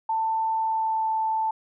sine tone with pitch glide, 890 to 882.3 Hz, A5 to A5, +20 to +5 cents, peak -22 dBFS, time 0.09-1.51 s, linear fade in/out 5 ms, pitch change -15 cents, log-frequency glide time 0.53-1.12 s, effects none

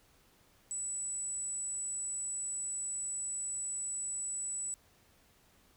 sine tone, 7910 Hz, B8, 2 cents sharp, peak -34 dBFS, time 0.71-4.74 s, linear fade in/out 0 ms, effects tanh soft clip ceiling -31 dBFS + pink hiss -66 dBFS RMS until 5.76 s

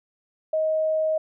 sine tone, 629 Hz, D#5, 19 cents sharp, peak -20 dBFS, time 0.53-1.18 s, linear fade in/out 5 ms, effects none

